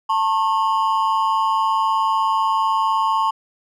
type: ring-modulated tone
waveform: triangle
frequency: 987.8 Hz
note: B5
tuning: in tune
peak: -11 dBFS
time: 0.09-3.31 s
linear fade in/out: 10 ms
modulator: 98 Hz
effects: none